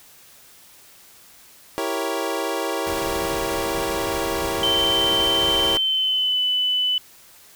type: chord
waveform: 25% pulse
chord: E diminished seventh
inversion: none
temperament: equal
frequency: 329.6 / 392 / 466.2 / 554.4 Hz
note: E4 / G4 / Bb4 / Db5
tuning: 0 / 0 / 0 / 0 cents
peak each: -25 dBFS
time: 1.78-5.77 s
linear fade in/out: 0 ms
type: noise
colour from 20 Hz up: pink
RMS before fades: -32 dBFS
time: 2.86-5.77 s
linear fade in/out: 10 ms
type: tone with pitch glide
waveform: sine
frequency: 3090 to 3000 Hz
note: G7 to F#7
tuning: -26 to +23 cents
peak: -18 dBFS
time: 4.63-6.98 s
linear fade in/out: 2 ms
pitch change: -51 cents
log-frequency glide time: 5.81-6.39 s
effects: white hiss -49 dBFS RMS until 7.55 s